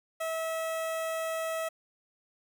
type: tone with notch filter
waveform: sawtooth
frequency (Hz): 648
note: E5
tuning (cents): -30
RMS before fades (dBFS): -33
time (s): 0.2-1.69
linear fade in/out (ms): 10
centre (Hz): 4600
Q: 1.3
effects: 10-bit